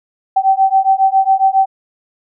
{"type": "beating tone pair", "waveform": "sine", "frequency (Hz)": [768, 775.3], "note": ["G5", "G5"], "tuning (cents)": [-36, -19], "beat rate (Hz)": 7.3, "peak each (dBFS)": -12, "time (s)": [0.36, 1.66], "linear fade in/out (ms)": 10, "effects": []}